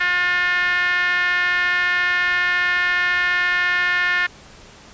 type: tone with band-pass filter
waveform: 5% pulse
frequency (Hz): 357.1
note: F4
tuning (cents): +39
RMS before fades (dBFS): -19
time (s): 0-4.27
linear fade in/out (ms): 10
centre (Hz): 1700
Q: 4.3
effects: pink hiss -44 dBFS RMS until 4.93 s + resampled to 16000 Hz